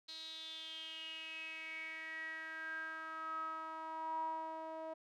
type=tone with band-pass filter sweep; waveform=sawtooth; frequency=319.9 Hz; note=D#4; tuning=48 cents sharp; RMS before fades=-45 dBFS; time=0.08-4.94 s; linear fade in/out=10 ms; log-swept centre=4100 to 740 Hz; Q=9.9; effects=none